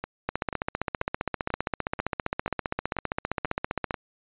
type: two click trains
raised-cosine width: 0.5 ms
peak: -16 / -11 dBFS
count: 9 / 56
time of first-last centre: 0.04-3.942 / 0.29-3.908 s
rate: 2.05 / 15.2 Hz
effects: resampled to 8000 Hz